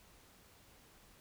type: silence
effects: pink hiss -63 dBFS RMS until 1.2 s